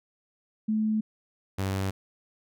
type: tone pair in turn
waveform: sine / sawtooth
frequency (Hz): 216.6 / 96.48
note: A3 / G2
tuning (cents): -27 / -27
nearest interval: octave + major second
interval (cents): 1400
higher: first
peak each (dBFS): -23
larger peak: neither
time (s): 0.68-1.01 / 1.58-1.91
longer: neither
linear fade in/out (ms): 10
effects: none